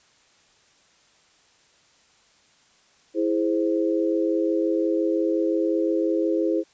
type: chord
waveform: sine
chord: E augmented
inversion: none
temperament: equal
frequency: 329.6 / 415.3 / 523.3 Hz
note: E4 / G#4 / B#4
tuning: 0 / 0 / 0 cents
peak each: -22 / -26 / -26 dBFS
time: 3.14-6.64 s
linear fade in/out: 50 ms
effects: white hiss -59 dBFS RMS until 6.73 s + resampled to 16000 Hz